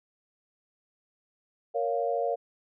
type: chord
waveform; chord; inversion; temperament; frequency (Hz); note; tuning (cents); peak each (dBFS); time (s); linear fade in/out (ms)
sine; Bb minor; none; just; 466.2 / 559.4 / 699.2; Bb4 / Db5 / F5; 0 / +16 / +2; -30; 1.74-2.36; 20
effects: none